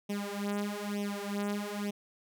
sawtooth tone with flanger, 204 Hz, G#3, 31 cents flat, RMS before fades -35 dBFS, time 0.09-1.91 s, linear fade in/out 10 ms, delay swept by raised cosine 0.33 to 5.03 ms, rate 1.1 Hz, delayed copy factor +1, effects none

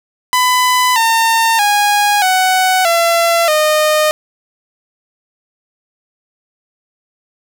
sawtooth tone with pitch steps, 1002 / 908.3 / 823.3 / 746.3 / 676.5 / 613.3 Hz, B5 / A#5 / G#5 / F#5 / E5 / D#5, +25 / -45 / -15 / +15 / +45 / -25 cents, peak -6 dBFS, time 0.33-4.11 s, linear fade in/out 0 ms, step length 630 ms, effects none

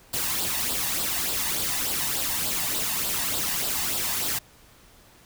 white noise with flanger, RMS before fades -27 dBFS, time 0.13-4.39 s, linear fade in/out 10 ms, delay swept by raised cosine 0.23 to 1.12 ms, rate 3.4 Hz, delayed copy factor +0.55, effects pink hiss -54 dBFS RMS until 5.25 s

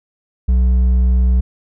sine tone with hard clipping, 62.1 Hz, B1, 10 cents sharp, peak -11 dBFS, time 0.48-1.41 s, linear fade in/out 10 ms, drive 4 dB, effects none

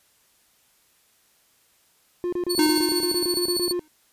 triangle tone bursts, 353.7 Hz, F4, 22 cents sharp, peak -21 dBFS, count 14, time 2.24-3.794 s, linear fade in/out 0 ms, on 85 ms, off 28 ms
sawtooth tone with tremolo, 4435 Hz, C#8, in tune, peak -19 dBFS, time 2.49-3.73 s, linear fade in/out 20 ms, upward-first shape sine, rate 15 Hz, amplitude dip 60%
square tone with exponential decay, 308 Hz, D#4, 17 cents flat, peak -17 dBFS, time 2.59-3.88 s, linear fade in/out 2 ms, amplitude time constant 280 ms
effects white hiss -62 dBFS RMS until 4.12 s + resampled to 32000 Hz

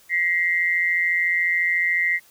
sine tone pair together, 1913 / 2087 Hz, A#6 / C7, +44 / -5 cents, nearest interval major second, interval 151 cents, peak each -21 / -21 dBFS, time 0.09-2.2 s, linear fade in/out 50 ms, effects white hiss -54 dBFS RMS until 2.3 s

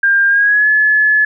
sine tone with pitch glide, 1600 to 1714.8 Hz, G6 to A6, +35 to -45 cents, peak -8 dBFS, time 0.03-1.25 s, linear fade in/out 5 ms, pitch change +120 cents, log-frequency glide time 0.28-0.68 s, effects none

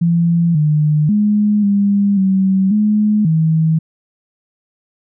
sine tone with pitch steps, 169.4 / 151.3 / 208.8 / 201.1 / 191.1 / 211.2 / 159.9 Hz, E3 / D#3 / G#3 / G3 / G3 / G#3 / D#3, +48 / -48 / +10 / +44 / -44 / +29 / +48 cents, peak -10 dBFS, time 0.01-3.79 s, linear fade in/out 10 ms, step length 540 ms, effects none

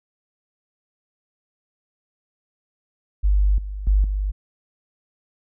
sine tone with level steps, 49.74 Hz, G1, 26 cents sharp, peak -14 / -27 / -13 / -20 dBFS, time 3.23-4.32 s, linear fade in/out 20 ms, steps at 3.58 / 3.87 / 4.04 s, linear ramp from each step 2 ms, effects none

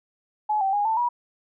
sine tone with pitch steps, 849 / 775 / 822 / 888 / 965 Hz, G#5 / G5 / G#5 / A5 / B5, +38 / -20 / -18 / +16 / -40 cents, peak -20 dBFS, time 0.49-1.09 s, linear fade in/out 10 ms, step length 120 ms, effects none

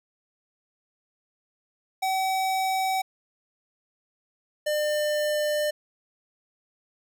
square tone pair in turn, 761 / 599.9 Hz, F#5 / D5, +48 / +37 cents, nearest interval major third, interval 411 cents, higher first, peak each -24 dBFS, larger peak neither, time 2.02-3.02 / 4.66-5.71 s, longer second, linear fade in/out 10 ms, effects none

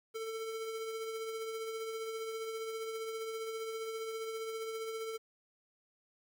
square tone with tremolo, 446.1 Hz, A4, 24 cents sharp, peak -37 dBFS, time 0.14-5.18 s, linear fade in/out 20 ms, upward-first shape triangle, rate 15 Hz, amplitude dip 40%, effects 11-bit

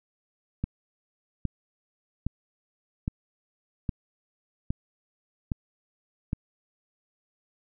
click train, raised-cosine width 5 ms, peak -15 dBFS, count 8, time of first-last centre 0.64-6.331 s, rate 1.23 Hz, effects none

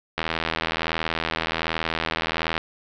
click train, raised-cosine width 0.3 ms, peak -7 dBFS, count 196, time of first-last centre 0.18-2.579 s, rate 81.3 Hz, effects low-pass 5000 Hz 12 dB/octave

